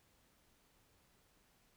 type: silence
effects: pink hiss -72 dBFS RMS until 1.76 s